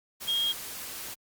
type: tone in noise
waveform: sine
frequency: 3250 Hz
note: G#7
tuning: 38 cents flat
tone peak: -25 dBFS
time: 0.27-0.53 s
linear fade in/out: 20 ms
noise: white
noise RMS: -39 dBFS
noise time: 0.2-1.15 s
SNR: +11 dB
effects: Opus 48 kbps